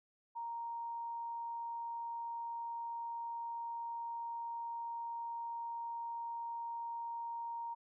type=tone; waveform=sine; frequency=932.3 Hz; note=A#5; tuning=in tune; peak=-39 dBFS; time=0.35-7.75 s; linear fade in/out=20 ms; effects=none